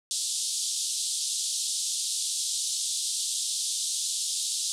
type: band-pass noise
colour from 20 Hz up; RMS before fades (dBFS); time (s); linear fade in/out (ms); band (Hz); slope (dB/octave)
white; -30; 0.11-4.72; 0; 3400 to 9600; 48
effects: none